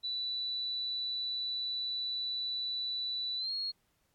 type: tone with pitch glide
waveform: sine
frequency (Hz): 3964 to 4298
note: B7 to C8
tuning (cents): +6 to +46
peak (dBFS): -33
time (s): 0.03-3.72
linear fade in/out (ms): 20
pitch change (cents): +140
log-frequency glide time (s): 3.37-3.53
effects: pink hiss -75 dBFS RMS until 4.14 s + AAC 64 kbps